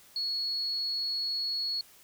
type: tone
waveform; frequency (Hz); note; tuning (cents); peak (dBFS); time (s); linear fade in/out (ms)
sine; 4354; C#8; -32; -29; 0.16-1.81; 2
effects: white hiss -57 dBFS RMS until 2.03 s